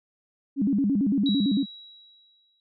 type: tone with vibrato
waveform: sine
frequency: 237.2 Hz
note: A#3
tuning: 30 cents sharp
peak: -20 dBFS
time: 0.56-1.66 s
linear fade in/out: 50 ms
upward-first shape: square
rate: 8.9 Hz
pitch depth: 270 cents each way
type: tone with exponential decay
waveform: sine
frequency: 3877 Hz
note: B7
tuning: 33 cents flat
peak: -27 dBFS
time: 1.26-2.6 s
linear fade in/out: 1 ms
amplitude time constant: 290 ms
effects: none